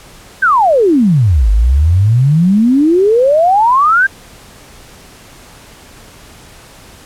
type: exponential two-way sweep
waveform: sine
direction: down then up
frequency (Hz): 1615 to 49 to 1615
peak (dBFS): -6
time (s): 0.42-4.07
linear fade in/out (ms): 10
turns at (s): 1.5
effects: pink hiss -38 dBFS RMS until 7.05 s + low-pass 12000 Hz 12 dB/octave